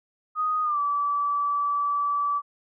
sine tone with pitch glide, 1244.5 to 1154.5 Hz, D#6 to D6, 0 to -30 cents, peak -22 dBFS, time 0.35-2.42 s, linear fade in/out 50 ms, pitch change -130 cents, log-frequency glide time 0.63-0.79 s, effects none

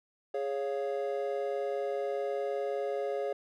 triangle chord, Db major, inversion second, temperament equal, 415.3 / 554.4 / 698.5 Hz, Ab4 / Db5 / F5, 0 / 0 / 0 cents, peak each -32 / -32 / -37 dBFS, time 0.34-3.33 s, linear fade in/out 5 ms, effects none

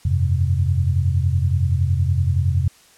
sine chord, F suspended second, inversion none, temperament equal, 87.31 / 98 / 130.81 Hz, F2 / G2 / C3, 0 / 0 / 0 cents, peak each -18 / -22 / -21 dBFS, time 0.05-2.68 s, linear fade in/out 5 ms, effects white hiss -51 dBFS RMS until 2.97 s + low-pass 10000 Hz 12 dB/octave

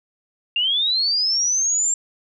sine linear sweep, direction up, 2754 to 7450 Hz, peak -17 dBFS, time 0.56-1.94 s, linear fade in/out 2 ms, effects none

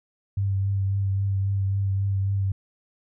sine tone with vibrato, 98 Hz, G2, in tune, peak -21 dBFS, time 0.37-2.52 s, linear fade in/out 5 ms, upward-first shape triangle, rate 3.7 Hz, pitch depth 24 cents each way, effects none

